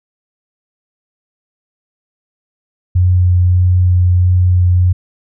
sine tone with vibrato, 90.1 Hz, F#2, 45 cents flat, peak -7 dBFS, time 2.95-4.93 s, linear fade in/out 10 ms, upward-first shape sine, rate 1.6 Hz, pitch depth 10 cents each way, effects none

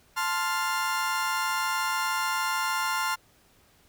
35% pulse chord, F major, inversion first, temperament equal, 880 / 1046.5 / 1396.9 Hz, A5 / C6 / F6, 0 / 0 / 0 cents, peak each -30 / -28 / -28 dBFS, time 0.16-3.16 s, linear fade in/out 20 ms, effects pink hiss -61 dBFS RMS until 3.88 s

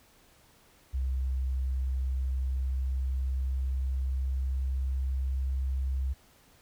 sine tone with pitch glide, 65.1 to 66.16 Hz, C2 to C2, -8 to +20 cents, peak -27 dBFS, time 0.93-6.14 s, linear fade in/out 20 ms, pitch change +28 cents, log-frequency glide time 1.99-5.86 s, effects pink hiss -61 dBFS RMS until 6.61 s

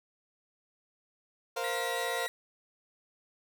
30% pulse chord, Bb suspended second, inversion none, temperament equal, 466.2 / 523.3 / 698.5 Hz, Bb4 / C5 / F5, 0 / 0 / 0 cents, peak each -34 dBFS, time 1.56-2.27 s, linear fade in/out 10 ms
30% pulse tone, 1922 Hz, B6, 48 cents flat, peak -33 dBFS, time 1.64-2.28 s, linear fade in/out 0 ms
effects none

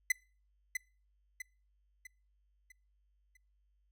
45% pulse tone with echo, 2018 Hz, B6, 37 cents sharp, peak -25 dBFS, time 0.1-0.12 s, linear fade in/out 5 ms, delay 650 ms, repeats 5, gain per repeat -7 dB, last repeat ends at 3.37 s, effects noise-tail reverb RT60 0.4 s tail -25 dB re dry + added 50 Hz sine -70 dBFS peak until 3.91 s

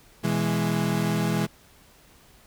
35% pulse chord, E major, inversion second, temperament equal, 123.47 / 164.81 / 207.7 Hz, B2 / E3 / G#3, 0 / 0 / 0 cents, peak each -28 / -24 / -25 dBFS, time 0.23-1.47 s, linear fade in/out 20 ms, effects pink hiss -55 dBFS RMS until 2.46 s

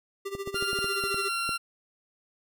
square tone with tremolo, 394.8 Hz, G4, 12 cents sharp, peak -31 dBFS, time 0.25-1.29 s, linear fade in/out 10 ms, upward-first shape sine, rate 14 Hz, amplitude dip 80%
clicks, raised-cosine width 2 ms, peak -24 dBFS, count 10, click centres 0.351 / 0.475 / 0.544 / 0.625 / 0.731 / 0.789 / 0.844 / 1.039 / 1.144 / 1.492 s
20% pulse tone with pitch glide, 1396.9 to 1372.9 Hz, F6 to F6, 0 to -30 cents, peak -23 dBFS, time 0.54-1.58 s, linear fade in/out 20 ms, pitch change -30 cents, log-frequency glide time 0.77-1.19 s
effects none

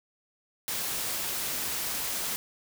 white noise, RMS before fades -32 dBFS, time 0.68-2.36 s, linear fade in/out 0 ms, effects none

